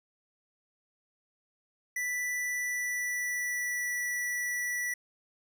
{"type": "tone with pitch glide", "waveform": "square", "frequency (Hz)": [1975.5, 1956.2], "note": ["B6", "B6"], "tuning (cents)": [0, -17], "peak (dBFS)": -31, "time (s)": [1.96, 4.94], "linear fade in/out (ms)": 5, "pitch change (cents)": -17, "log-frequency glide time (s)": [2.38, 3.97], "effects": []}